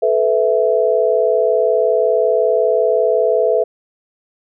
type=chord; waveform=sine; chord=A suspended second; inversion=none; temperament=equal with one note detuned; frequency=433.9 / 493.9 / 659.3 Hz; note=A4 / B4 / E5; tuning=-24 / 0 / 0 cents; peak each=-16 dBFS; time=0.02-3.64 s; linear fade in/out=10 ms; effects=none